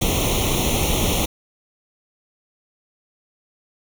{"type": "noise with comb filter", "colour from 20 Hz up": "pink", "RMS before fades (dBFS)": -20, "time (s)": [0.01, 1.26], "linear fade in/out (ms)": 10, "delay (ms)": 0.31, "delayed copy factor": 0.9, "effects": []}